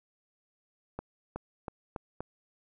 accelerating click train, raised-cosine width 1 ms, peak -22 dBFS, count 5, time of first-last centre 0.99-2.206 s, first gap 370 ms, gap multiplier 0.87, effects none

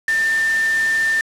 sine tone in noise, 1792 Hz, A6, 31 cents sharp, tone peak -15 dBFS, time 0.08-1.21 s, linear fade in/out 2 ms, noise white, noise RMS -29 dBFS, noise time 0.08-1.21 s, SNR +11 dB, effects low-pass 8000 Hz 12 dB/octave

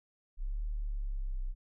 sine exponential two-way sweep, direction up then down, 30.87 to 38.37 to 30.87 Hz, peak -32 dBFS, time 0.37-1.55 s, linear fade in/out 50 ms, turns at 0.62 s, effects none

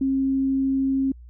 sine tone, 268.7 Hz, C4, 46 cents sharp, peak -19 dBFS, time 0.01-1.12 s, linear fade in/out 5 ms, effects added 60 Hz sine -41 dBFS peak until 1.29 s

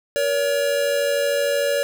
square tone pair together, 472.8 / 566 Hz, A#4 / C#5, +24 / +36 cents, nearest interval minor third, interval 312 cents, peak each -26 / -20 dBFS, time 0.16-1.83 s, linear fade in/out 0 ms, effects none

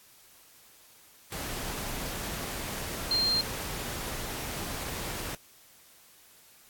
sine tone in noise, 4186 Hz, C8, in tune, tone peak -24 dBFS, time 3.11-3.41 s, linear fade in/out 2 ms, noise pink, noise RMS -36 dBFS, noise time 1.32-5.35 s, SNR +9 dB, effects white hiss -57 dBFS RMS until 6.69 s + AAC 64 kbps

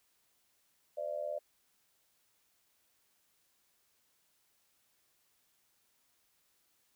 sine tone with amplitude modulation, 593 Hz, D5, 17 cents sharp, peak -31 dBFS, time 0.97-1.39 s, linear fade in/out 10 ms, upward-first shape sine, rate 79.2 Hz, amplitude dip 90%, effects white hiss -74 dBFS RMS until 6.95 s

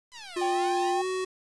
10% pulse exponential two-way sweep, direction down then up, 1046.5 to 560 to 1046.5 Hz, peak -32 dBFS, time 0.11-0.94 s, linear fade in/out 50 ms, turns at 0.45 s
square tone with pitch glide, 353.6 to 372.7 Hz, F4 to F#4, +22 to +13 cents, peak -28 dBFS, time 0.36-1.25 s, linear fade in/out 10 ms, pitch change +91 cents, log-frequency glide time 0.92-1.06 s
sine tone, 784 Hz, G5, in tune, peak -26 dBFS, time 0.41-1.02 s, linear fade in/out 10 ms
effects resampled to 22050 Hz + 8-bit

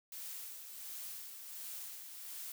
blue noise with tremolo, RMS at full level -45 dBFS, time 0.12-2.52 s, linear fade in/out 2 ms, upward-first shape sine, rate 1.4 Hz, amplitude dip 45%, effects none

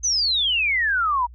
sine exponential sweep, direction down, 6310 to 932.3 Hz, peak -18 dBFS, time 0.03-1.27 s, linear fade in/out 20 ms, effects added 60 Hz sine -40 dBFS peak until 1.34 s

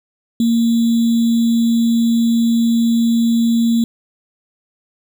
sine tone with sample-and-hold, 231.2 Hz, A#3, 14 cents flat, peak -11 dBFS, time 0.4-3.84 s, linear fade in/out 2 ms, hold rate 3675 Hz, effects none

